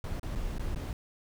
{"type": "noise with dropouts", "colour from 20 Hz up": "brown", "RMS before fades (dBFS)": -34, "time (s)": [0.04, 0.93], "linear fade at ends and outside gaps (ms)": 1, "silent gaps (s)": [[0.196, 0.23], [0.352, 0.357], [0.583, 0.595], [0.747, 0.759]], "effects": []}